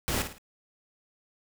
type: noise with echo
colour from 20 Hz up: pink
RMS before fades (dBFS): -29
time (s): 0.08-0.22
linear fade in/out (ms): 0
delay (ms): 54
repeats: 3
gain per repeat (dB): -8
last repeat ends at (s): 0.382
effects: none